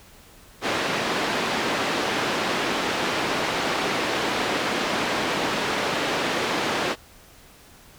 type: band-pass noise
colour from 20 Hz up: pink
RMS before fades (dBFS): -25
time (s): 0.61-6.96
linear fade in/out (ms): 50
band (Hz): 270 to 3800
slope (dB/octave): 12
effects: pink hiss -50 dBFS RMS until 7.98 s